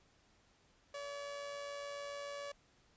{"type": "tone with amplitude modulation", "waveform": "sawtooth", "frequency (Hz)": 570, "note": "C#5", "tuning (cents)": 48, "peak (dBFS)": -37, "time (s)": [0.94, 2.52], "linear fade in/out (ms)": 5, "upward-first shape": "sine", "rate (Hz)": 107, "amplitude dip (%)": 40, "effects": ["pink hiss -70 dBFS RMS until 2.96 s", "resampled to 16000 Hz"]}